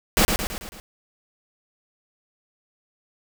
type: noise with echo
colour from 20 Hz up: pink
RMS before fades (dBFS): -17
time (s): 0.17-0.25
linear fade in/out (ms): 0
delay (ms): 110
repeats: 5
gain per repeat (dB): -5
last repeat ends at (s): 0.8
effects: none